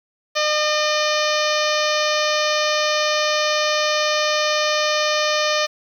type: harmonic tone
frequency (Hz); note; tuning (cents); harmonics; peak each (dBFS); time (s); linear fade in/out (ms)
606; D#5; -46; 1 / 2 / 3 / 4 / 5 / 6 / 7 / 8 / 9 / 10; -21 / -24 / -26 / -27 / -28 / -29 / -29 / -30 / -31 / -31; 0.35-5.67; 20
effects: 8-bit